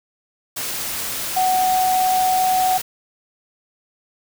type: tone in noise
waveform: sine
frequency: 744 Hz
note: F#5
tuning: 9 cents sharp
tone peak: -15 dBFS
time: 1.36-2.78 s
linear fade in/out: 10 ms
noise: white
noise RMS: -26 dBFS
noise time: 0.56-2.82 s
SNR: +8 dB
effects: none